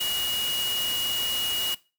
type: tone in noise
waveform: sine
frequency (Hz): 2891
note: F#7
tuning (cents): -41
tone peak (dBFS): -26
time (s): 0-1.75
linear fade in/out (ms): 10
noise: white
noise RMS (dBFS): -32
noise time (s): 0-1.75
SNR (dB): +3
effects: noise-tail reverb RT60 0.3 s tail -19 dB re dry